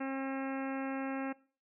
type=harmonic tone; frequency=268.8 Hz; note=C4; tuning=47 cents sharp; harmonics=1 / 2 / 3 / 4 / 5 / 6 / 7 / 8 / 9 / 10; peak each=-36 / -42 / -44 / -49 / -48 / -48 / -52 / -52 / -54 / -54 dBFS; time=0-1.33 s; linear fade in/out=10 ms; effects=noise-tail reverb RT60 0.4 s tail -21 dB re dry